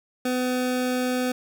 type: tone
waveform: 25% pulse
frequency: 251.9 Hz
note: B3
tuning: 34 cents sharp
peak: -19 dBFS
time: 0.25-1.32 s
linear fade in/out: 5 ms
effects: none